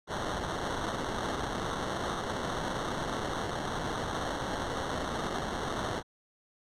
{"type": "noise with sample-and-hold", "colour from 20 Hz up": "white", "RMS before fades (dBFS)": -34, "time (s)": [0.07, 6.03], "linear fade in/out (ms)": 50, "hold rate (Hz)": 2450, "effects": ["low-pass 7000 Hz 12 dB/octave"]}